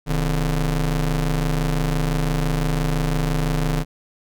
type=ring-modulated tone; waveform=35% pulse; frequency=95.7 Hz; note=G2; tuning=41 cents flat; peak=-14 dBFS; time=0.06-3.85 s; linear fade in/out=50 ms; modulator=60.8 Hz; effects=none